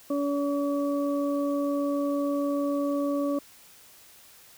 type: harmonic tone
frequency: 284.5 Hz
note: C#4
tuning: 45 cents sharp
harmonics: 1 / 2 / 4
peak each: -26 / -29 / -37 dBFS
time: 0.1-3.39 s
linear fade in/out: 5 ms
effects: white hiss -53 dBFS RMS until 4.57 s